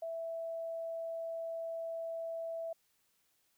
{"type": "tone", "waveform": "sine", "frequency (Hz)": 660, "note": "E5", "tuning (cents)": 2, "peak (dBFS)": -37, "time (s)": [0.02, 2.73], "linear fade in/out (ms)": 5, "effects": ["white hiss -75 dBFS RMS until 3.57 s"]}